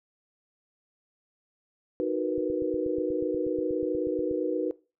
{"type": "chord", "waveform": "sine", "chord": "B major seventh", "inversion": "first", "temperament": "equal", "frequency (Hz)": [311.1, 370, 466.2, 493.9], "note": ["D#4", "F#4", "A#4", "B4"], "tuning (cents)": [0, 0, 0, 0], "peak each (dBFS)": [-31, -30, -34, -30], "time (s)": [2, 4.71], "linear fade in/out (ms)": 0}
{"type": "click train", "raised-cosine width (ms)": 5, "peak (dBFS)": -32, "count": 17, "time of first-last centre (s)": [2.38, 4.312], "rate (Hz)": 8.28}
{"effects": ["noise-tail reverb RT60 0.3 s tail -20 dB re dry"]}